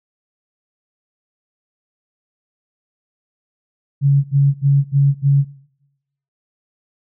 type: tone bursts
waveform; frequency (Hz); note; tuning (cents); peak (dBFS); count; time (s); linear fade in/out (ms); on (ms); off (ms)
sine; 140; C#3; +18; -9; 5; 4.01-5.448; 50; 230; 72
effects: noise-tail reverb RT60 0.9 s tail -21 dB re dry